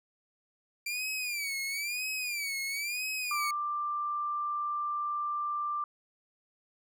sawtooth tone with vibrato, 2353 Hz, D7, 3 cents sharp, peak -29 dBFS, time 0.86-3.51 s, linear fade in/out 5 ms, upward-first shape sine, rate 1 Hz, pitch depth 140 cents each way
sine tone, 1183 Hz, D6, 12 cents sharp, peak -30 dBFS, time 3.31-5.84 s, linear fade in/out 2 ms
effects none

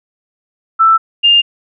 sine tone pair in turn, 1326 / 2810 Hz, E6 / F7, +10 / +10 cents, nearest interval octave + minor second, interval 1300 cents, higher second, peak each -5 dBFS, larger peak neither, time 0.79-0.98 / 1.23-1.42 s, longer neither, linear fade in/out 20 ms, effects none

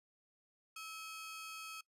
sawtooth ring-modulated tone, 1924 Hz, B6, 46 cents flat, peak -39 dBFS, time 0.76-1.81 s, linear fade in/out 5 ms, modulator 618 Hz, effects noise-tail reverb RT60 0.1 s tail -20 dB re dry + resampled to 32000 Hz

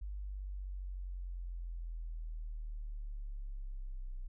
sine linear sweep, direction down, 50.3 to 30.87 Hz, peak -39 dBFS, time 0.01-4.28 s, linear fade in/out 10 ms, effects none

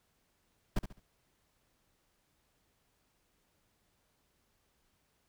brown noise with echo, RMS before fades -28 dBFS, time 0.76-0.79 s, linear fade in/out 5 ms, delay 69 ms, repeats 3, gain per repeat -10 dB, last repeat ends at 0.997 s, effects pink hiss -75 dBFS RMS until 5.28 s

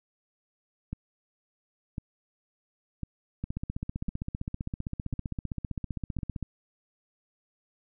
two click trains, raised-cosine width 5 ms, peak -21 / -20 dBFS, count 6 / 47, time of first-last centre 0.93-6.188 / 3.44-6.427 s, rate 0.951 / 15.4 Hz, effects none

